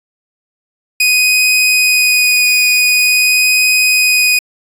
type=tone with vibrato; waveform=sawtooth; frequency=2489 Hz; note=D#7; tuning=in tune; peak=-5 dBFS; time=1-4.39 s; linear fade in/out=5 ms; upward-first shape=sine; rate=0.46 Hz; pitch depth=10 cents each way; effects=resampled to 32000 Hz